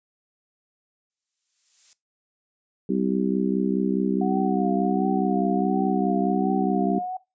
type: noise with exponential growth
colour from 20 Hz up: violet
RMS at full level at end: -42 dBFS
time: 1.1-1.93 s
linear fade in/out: 0 ms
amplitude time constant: 180 ms
type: harmonic tone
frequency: 64.8 Hz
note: C2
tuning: 16 cents flat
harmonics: 3 / 4 / 5 / 6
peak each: -25 / -26 / -27 / -28 dBFS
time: 2.89-6.99 s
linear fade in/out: 5 ms
type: tone with vibrato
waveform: sine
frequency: 730 Hz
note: F#5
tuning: 24 cents flat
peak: -27 dBFS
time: 4.21-7.17 s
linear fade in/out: 5 ms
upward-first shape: triangle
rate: 1.4 Hz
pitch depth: 82 cents each way
effects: noise-tail reverb RT60 0.2 s tail -17 dB re dry + resampled to 16000 Hz